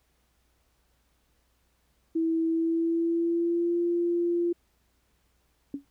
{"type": "tone with pitch glide", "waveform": "sine", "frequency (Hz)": [326.6, 344.8], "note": ["E4", "F4"], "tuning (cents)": [-16, -22], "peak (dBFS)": -23, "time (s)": [2.15, 4.53], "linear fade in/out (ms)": 10, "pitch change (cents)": 94, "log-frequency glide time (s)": [2.47, 3.78]}
{"type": "tone with exponential decay", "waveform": "sine", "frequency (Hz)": 280.8, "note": "C#4", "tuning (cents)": 22, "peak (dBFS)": -26, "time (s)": [5.74, 5.85], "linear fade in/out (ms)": 2, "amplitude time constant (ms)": 22}
{"effects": ["added 60 Hz sine -70 dBFS peak until 5.9 s", "pink hiss -71 dBFS RMS until 5.9 s"]}